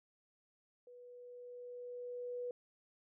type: tone with level ramp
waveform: sine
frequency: 490.1 Hz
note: B4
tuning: 13 cents flat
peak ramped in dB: -54 to -38 dBFS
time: 0.87-2.51 s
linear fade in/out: 2 ms
effects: none